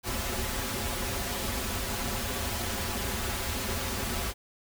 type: noise with comb filter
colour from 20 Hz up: pink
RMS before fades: -32 dBFS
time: 0.03-4.34 s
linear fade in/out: 50 ms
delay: 6.5 ms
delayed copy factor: -1
effects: none